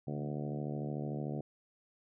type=harmonic tone with a mistuned harmonic; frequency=73.42 Hz; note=D2; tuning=in tune; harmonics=2 / 3 / 4 / 5 / 6 / 7 / 8 / 9 / 10; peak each=-38 / -42 / -44 / -46 / -48 / -49 / -50 / -51 / -52 dBFS; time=0.07-1.41 s; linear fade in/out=5 ms; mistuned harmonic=2; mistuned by=-40 cents; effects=none